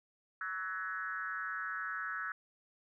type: tone with frequency modulation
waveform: sine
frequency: 1495 Hz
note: F#6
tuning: 17 cents sharp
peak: -36 dBFS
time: 0.41-2.32 s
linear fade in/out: 2 ms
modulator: 186 Hz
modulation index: 1.4
effects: 13-bit